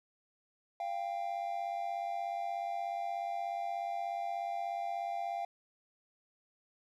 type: tone pair together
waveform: triangle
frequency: 693.3 / 790 Hz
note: F5 / G5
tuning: -13 / +13 cents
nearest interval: major second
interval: 226 cents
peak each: -35 / -36 dBFS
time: 0.8-5.45 s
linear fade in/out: 2 ms
effects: none